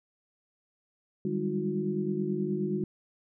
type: tone cluster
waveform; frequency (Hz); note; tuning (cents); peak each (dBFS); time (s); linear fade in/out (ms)
sine; 152.3 / 191.4 / 200.8 / 314.8 / 362.3; D#3 / G3 / G3 / D#4 / F#4; -37 / -41 / +42 / +20 / -36; -36 / -36 / -32 / -37 / -32; 1.25-2.84; 2
effects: none